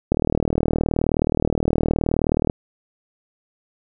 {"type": "click train", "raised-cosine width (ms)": 2, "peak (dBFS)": -5, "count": 94, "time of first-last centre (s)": [0.12, 2.499], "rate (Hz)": 39.1, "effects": []}